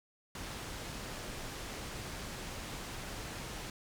pink low-pass noise, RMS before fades -43 dBFS, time 0.35-3.7 s, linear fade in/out 2 ms, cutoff 9100 Hz, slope 12 dB/octave, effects none

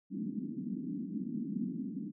pink band-pass noise, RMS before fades -38 dBFS, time 0.1-2.12 s, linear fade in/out 50 ms, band 180 to 290 Hz, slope 48 dB/octave, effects none

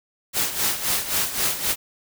white noise with tremolo, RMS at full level -21 dBFS, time 0.33-1.76 s, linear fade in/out 50 ms, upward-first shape sine, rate 3.8 Hz, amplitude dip 70%, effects none

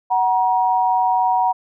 sine tone pair together, 746 / 949.5 Hz, F#5 / A#5, +14 / +32 cents, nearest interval major third, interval 418 cents, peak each -17 dBFS, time 0.1-1.53 s, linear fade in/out 20 ms, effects none

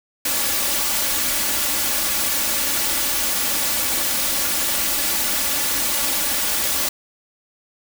white noise with comb filter, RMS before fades -21 dBFS, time 0.25-6.89 s, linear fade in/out 5 ms, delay 3.5 ms, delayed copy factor +0.6, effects none

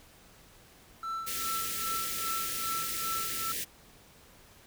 triangle tone with tremolo, 1333 Hz, E6, 19 cents sharp, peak -30 dBFS, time 1.03-3.52 s, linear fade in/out 2 ms, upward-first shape sine, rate 2.5 Hz, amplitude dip 80%
white band-stop noise, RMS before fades -35 dBFS, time 1.26-3.65 s, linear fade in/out 20 ms, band 540 to 1600 Hz, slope 96 dB/octave
effects pink hiss -57 dBFS RMS until 4.66 s

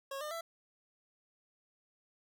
25% pulse tone with pitch steps, 547 / 603.4 / 665.7 Hz, C#5 / D5 / E5, -23 / +47 / +17 cents, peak -35 dBFS, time 0.11-0.41 s, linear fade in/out 5 ms, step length 100 ms, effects none

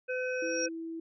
harmonic tone, 507 Hz, B4, 45 cents sharp, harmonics 1 / 3 / 5, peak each -32 / -37 / -39 dBFS, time 0.08-0.69 s, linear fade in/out 20 ms
sine tone with exponential growth, 5620 Hz, F8, 10 cents sharp, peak -30 dBFS, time 0.1-0.66 s, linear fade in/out 5 ms, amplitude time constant 120 ms
sine tone, 328.2 Hz, E4, 8 cents flat, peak -36 dBFS, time 0.42-1 s, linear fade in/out 5 ms
effects none

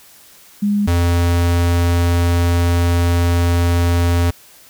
sine / square tone pair in turn, 204.9 / 86.36 Hz, G#3 / F2, -23 / -19 cents, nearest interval octave + minor third, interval 1496 cents, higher first, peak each -13 dBFS, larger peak neither, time 0.62-0.87 / 0.87-4.31 s, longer second, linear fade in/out 10 ms, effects white hiss -45 dBFS RMS until 4.69 s

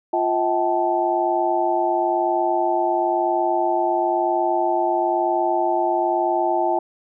sine tone cluster, 348.8 / 641 / 769 / 870 Hz, F4 / E5 / G5 / A5, -2 / -49 / -33 / -20 cents, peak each -23 dBFS, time 0.13-6.79 s, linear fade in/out 5 ms, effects none

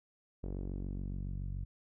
sawtooth tone with low-pass filter sweep, 47.1 Hz, F#1, 32 cents sharp, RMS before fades -39 dBFS, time 0.43-1.65 s, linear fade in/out 10 ms, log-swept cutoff 450 to 120 Hz, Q 1.4, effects none

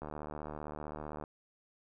click train, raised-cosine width 1 ms, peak -28 dBFS, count 93, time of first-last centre 0.02-1.239 s, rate 75.5 Hz, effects none

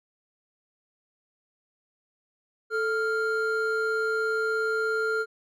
triangle tone pair together, 440 / 1396.9 Hz, A4 / F6, 0 / 0 cents, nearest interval octave + minor sixth, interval 2000 cents, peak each -25 dBFS, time 2.7-5.26 s, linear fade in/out 50 ms, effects none

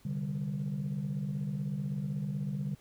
sine chord, C suspended second, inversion none, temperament equal, 130.81 / 146.83 / 196 Hz, C3 / D3 / G3, 0 / 0 / 0 cents, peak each -39 / -33 / -35 dBFS, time 0.05-2.75 s, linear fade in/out 5 ms, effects tanh soft clip ceiling -27 dBFS + pink hiss -63 dBFS RMS until 2.8 s

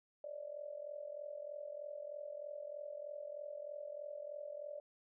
sine tone with amplitude modulation, 587.3 Hz, D5, in tune, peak -40 dBFS, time 0.24-4.8 s, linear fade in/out 2 ms, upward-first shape sine, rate 43.2 Hz, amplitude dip 80%, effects none

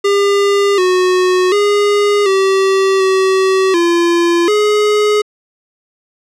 square tone with pitch steps, 401.7 / 366.8 / 410.2 / 385.7 / 380.7 / 342.5 / 419.7 Hz, G4 / F#4 / G#4 / G4 / F#4 / F4 / G#4, +42 / -15 / -21 / -28 / +49 / -34 / +18 cents, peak -10 dBFS, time 0.04-5.22 s, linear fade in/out 10 ms, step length 740 ms, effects low-pass 7000 Hz 12 dB/octave

